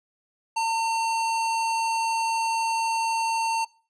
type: tone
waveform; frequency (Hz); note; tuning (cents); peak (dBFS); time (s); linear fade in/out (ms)
square; 906; A#5; -50; -23; 0.56-3.65; 10
effects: noise-tail reverb RT60 0.4 s tail -22 dB re dry + resampled to 22050 Hz